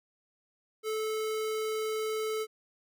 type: tone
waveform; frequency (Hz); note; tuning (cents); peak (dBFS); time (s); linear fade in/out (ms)
square; 435.4; A4; -18; -31; 0.83-2.47; 50
effects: none